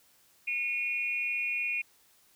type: tone with amplitude modulation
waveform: sine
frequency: 2447 Hz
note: D#7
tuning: 29 cents flat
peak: -25 dBFS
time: 0.47-1.82 s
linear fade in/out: 10 ms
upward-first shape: sine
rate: 277 Hz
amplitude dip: 80%
effects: white hiss -64 dBFS RMS until 2.35 s